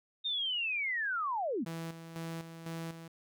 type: linear sweep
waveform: sine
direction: down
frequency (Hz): 3700 to 175.7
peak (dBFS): -31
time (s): 0.24-1.65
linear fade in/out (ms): 20
type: tone with tremolo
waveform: sawtooth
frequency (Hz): 164.81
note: E3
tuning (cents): 0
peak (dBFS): -34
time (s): 1.66-3.08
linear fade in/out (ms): 5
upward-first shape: square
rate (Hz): 2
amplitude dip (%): 60
effects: none